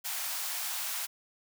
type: high-pass noise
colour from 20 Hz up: white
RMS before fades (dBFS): -35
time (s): 0.04-1.07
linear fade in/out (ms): 20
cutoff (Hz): 650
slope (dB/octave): 48
effects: none